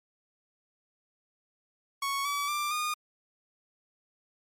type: tone with pitch steps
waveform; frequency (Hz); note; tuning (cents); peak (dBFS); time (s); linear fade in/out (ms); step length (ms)
sawtooth; 1108.7 / 1145.1 / 1182.8 / 1221.7; C#6 / D6 / D6 / D#6; 0 / -44 / +12 / -32; -25; 2.02-2.94; 5; 230
effects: MP3 64 kbps